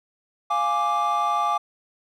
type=chord; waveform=triangle; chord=D diminished; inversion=first; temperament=equal; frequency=698.5 / 830.6 / 1174.7 Hz; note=F5 / Ab5 / D6; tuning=0 / 0 / 0 cents; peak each=-25 / -23 / -20 dBFS; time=0.5-1.58 s; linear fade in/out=10 ms; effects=tanh soft clip ceiling -11 dBFS